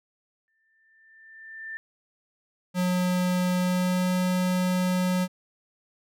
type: tone with exponential growth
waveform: sine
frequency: 1784 Hz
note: A6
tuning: 23 cents sharp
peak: -32 dBFS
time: 0.48-1.77 s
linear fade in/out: 0 ms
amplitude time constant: 280 ms
type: tone with pitch glide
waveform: square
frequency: 181 to 182.47 Hz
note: F#3 to F#3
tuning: -38 to -24 cents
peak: -23 dBFS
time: 2.74-5.28 s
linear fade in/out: 50 ms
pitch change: +14 cents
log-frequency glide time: 3.57-4.12 s
effects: none